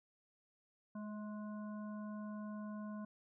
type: harmonic tone with a mistuned harmonic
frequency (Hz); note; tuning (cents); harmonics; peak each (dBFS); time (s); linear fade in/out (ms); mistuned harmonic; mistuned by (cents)
210.1; G#3; +20; 1 / 3 / 5 / 7; -43 / -54 / -55 / -61; 0.95-3.05; 5; 3; +24
effects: none